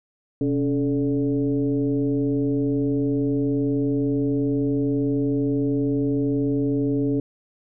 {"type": "tone with frequency modulation", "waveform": "sine", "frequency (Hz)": 280.6, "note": "C#4", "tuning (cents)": 21, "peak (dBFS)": -19, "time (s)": [0.41, 7.2], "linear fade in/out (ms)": 2, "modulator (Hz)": 153, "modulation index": 0.95, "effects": []}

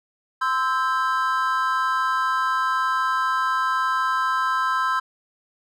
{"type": "tone cluster", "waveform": "triangle", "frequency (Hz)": [1033, 1312, 1588], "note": ["C6", "E6", "G6"], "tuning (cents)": [-22, -9, 22], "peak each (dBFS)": [-21, -22, -25], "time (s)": [0.41, 5], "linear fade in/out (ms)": 10, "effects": []}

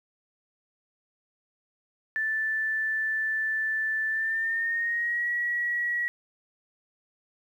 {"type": "tone with pitch glide", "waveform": "sine", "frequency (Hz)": [1760, 1919.3], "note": ["A6", "B6"], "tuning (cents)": [0, -50], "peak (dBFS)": -25, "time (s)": [2.16, 6.08], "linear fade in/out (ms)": 0, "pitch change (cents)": 150, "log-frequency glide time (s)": [4.09, 5.29], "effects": ["10-bit"]}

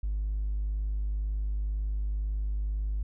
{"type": "tone with hard clipping", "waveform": "sine", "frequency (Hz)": 51, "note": "G#1", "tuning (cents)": -31, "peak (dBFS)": -28, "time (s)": [0.03, 3.03], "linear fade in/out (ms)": 5, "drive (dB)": 1, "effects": []}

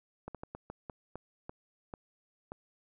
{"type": "slowing click train", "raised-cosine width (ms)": 1, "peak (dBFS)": -27, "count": 10, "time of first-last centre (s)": [0.28, 2.519], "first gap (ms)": 67, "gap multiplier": 1.31, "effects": []}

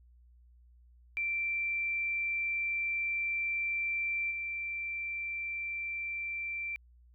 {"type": "tone with level steps", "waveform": "sine", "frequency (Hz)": 2349, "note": "D7", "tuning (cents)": 0, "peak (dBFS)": [-30, -34], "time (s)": [1.17, 6.76], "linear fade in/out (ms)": 0, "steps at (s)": 4.3, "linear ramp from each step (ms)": 20, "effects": ["added 60 Hz sine -57 dBFS peak until 7.14 s"]}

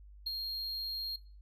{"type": "tone with ADSR envelope", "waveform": "triangle", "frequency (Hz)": 4235, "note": "C8", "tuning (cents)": 20, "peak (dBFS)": -30, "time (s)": [0.26, 1.16], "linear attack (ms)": 9, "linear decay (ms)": 21, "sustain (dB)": -4, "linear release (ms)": 4, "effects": ["noise-tail reverb RT60 0.4 s tail -20 dB re dry", "added 50 Hz sine -51 dBFS peak until 1.41 s"]}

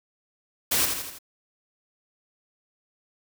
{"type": "noise with echo", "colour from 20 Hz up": "white", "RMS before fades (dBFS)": -23, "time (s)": [0.71, 0.86], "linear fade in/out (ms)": 10, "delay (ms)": 82, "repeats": 4, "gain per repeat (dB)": -5, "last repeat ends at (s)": 1.188, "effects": []}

